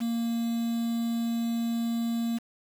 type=tone with quantisation; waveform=triangle; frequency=232.1 Hz; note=A#3; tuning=7 cents flat; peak=-24 dBFS; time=0-2.39 s; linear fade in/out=20 ms; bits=7; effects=none